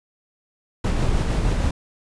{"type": "noise with tremolo", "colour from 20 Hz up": "brown", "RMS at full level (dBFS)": -19, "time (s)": [0.84, 1.71], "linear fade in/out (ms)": 5, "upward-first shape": "triangle", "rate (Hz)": 6.5, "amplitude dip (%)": 30, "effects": ["resampled to 22050 Hz"]}